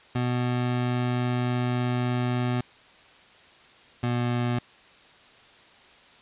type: tone pair in turn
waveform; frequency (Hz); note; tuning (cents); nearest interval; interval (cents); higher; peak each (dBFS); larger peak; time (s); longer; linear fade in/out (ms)
25% pulse; 123.47 / 121.28; B2 / B2; 0 / -31; unison; 31; first; -20; neither; 0.15-2.61 / 4.03-4.59; first; 5
effects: white hiss -53 dBFS RMS until 6.21 s + resampled to 8000 Hz